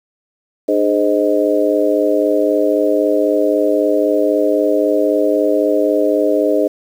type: harmonic tone with a mistuned harmonic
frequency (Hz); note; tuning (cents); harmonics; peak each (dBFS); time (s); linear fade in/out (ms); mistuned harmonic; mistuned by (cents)
103.83; G#2; 0; 3 / 4 / 5 / 6; -17 / -17 / -17 / -17; 0.68-6.68; 10; 3; -56
effects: 7-bit